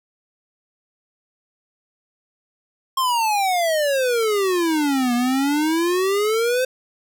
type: exponential two-way sweep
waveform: square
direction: down then up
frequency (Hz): 1075 to 238 to 520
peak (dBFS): -18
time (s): 2.97-6.65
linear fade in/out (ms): 5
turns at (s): 5.14
effects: none